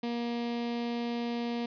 sawtooth tone with notch filter, 236.8 Hz, A#3, 27 cents sharp, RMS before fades -33 dBFS, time 0.03-1.66 s, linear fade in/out 5 ms, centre 1400 Hz, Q 1.4, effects resampled to 11025 Hz + 10-bit

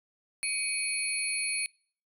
sine tone cluster, 2268 / 2500 / 4332 / 9910 Hz, C#7 / D#7 / C#8 / D#9, +39 / +8 / -41 / -8 cents, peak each -35 / -35 / -36 / -31 dBFS, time 0.43-1.66 s, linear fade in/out 0 ms, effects noise-tail reverb RT60 0.5 s tail -26 dB re dry + tanh soft clip ceiling -18 dBFS

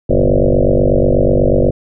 sine tone with frequency modulation, 250 Hz, B3, 21 cents sharp, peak -8 dBFS, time 0.09-1.71 s, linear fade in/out 10 ms, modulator 48.2 Hz, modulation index 7.1, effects none

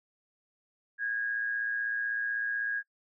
sine tone with amplitude modulation, 1640 Hz, G#6, 22 cents flat, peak -27 dBFS, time 0.98-2.83 s, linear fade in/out 50 ms, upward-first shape sine, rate 116 Hz, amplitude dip 50%, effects noise-tail reverb RT60 0.1 s tail -19 dB re dry

